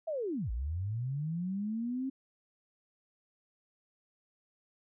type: linear two-way sweep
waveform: sine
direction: down then up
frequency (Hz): 670 to 51.91 to 270.6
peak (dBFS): -32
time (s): 0.07-2.1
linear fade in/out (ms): 10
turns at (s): 0.51
effects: none